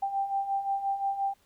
sine beating tone pair, 784 / 789.7 Hz, G5 / G5, 0 / +13 cents, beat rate 5.7 Hz, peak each -34 / -28 dBFS, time 0.02-1.34 s, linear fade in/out 10 ms, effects pink hiss -66 dBFS RMS until 1.45 s

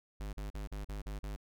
square tone bursts, 50.9 Hz, G#1, 34 cents flat, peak -39 dBFS, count 7, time 0.2-1.362 s, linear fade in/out 5 ms, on 130 ms, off 42 ms, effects none

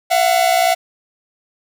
45% pulse tone pair together, 676 / 737.1 Hz, E5 / F#5, +43 / -7 cents, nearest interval minor second, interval 150 cents, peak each -15 dBFS, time 0.1-0.75 s, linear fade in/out 20 ms, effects none

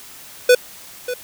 square tone with echo, 496.1 Hz, B4, 8 cents sharp, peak -8 dBFS, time 0.49-0.55 s, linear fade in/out 5 ms, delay 590 ms, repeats 1, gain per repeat -14 dB, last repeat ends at 1.14 s, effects white hiss -40 dBFS RMS until 1.23 s

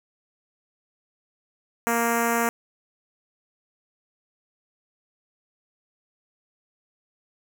5% pulse tone with notch filter, 233.1 Hz, A#3, in tune, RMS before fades -23 dBFS, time 1.87-2.49 s, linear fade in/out 0 ms, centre 3500 Hz, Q 0.54, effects none

